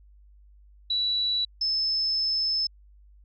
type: tone pair in turn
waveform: sine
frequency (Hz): 3936 / 5239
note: B7 / E8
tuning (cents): -7 / -12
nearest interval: perfect fourth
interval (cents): 495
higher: second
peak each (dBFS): -23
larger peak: neither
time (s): 0.9-1.45 / 1.61-2.67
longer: second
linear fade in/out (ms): 5
effects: added 50 Hz sine -51 dBFS peak until 3.24 s